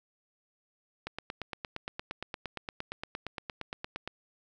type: click train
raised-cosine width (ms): 0.3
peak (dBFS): -20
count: 27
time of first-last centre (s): 1.07-4.076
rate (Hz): 8.65
effects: none